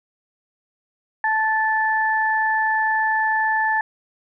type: tone pair together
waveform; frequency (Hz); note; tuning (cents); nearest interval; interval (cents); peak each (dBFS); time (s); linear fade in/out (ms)
sine; 875.5 / 1751; A5 / A6; -9 / -9; octave; 1200; -20; 1.24-3.81; 2
effects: none